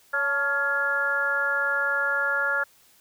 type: harmonic tone with a mistuned harmonic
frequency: 280.3 Hz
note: C#4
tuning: 19 cents sharp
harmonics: 2 / 3 / 4 / 5 / 6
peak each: -32 / -36 / -36 / -24 / -27 dBFS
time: 0.13-2.64 s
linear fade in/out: 10 ms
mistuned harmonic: 3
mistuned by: +72 cents
effects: white hiss -58 dBFS RMS until 3 s